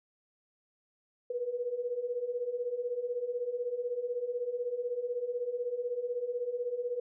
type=beating tone pair; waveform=sine; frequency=475.3 / 491.3 Hz; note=A#4 / B4; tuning=+34 / -9 cents; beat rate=16 Hz; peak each=-37 / -33 dBFS; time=1.3-7 s; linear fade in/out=5 ms; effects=none